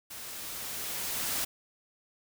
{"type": "noise with level ramp", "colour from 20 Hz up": "white", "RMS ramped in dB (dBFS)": [-43, -31], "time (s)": [0.1, 1.45], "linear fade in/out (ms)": 10, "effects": []}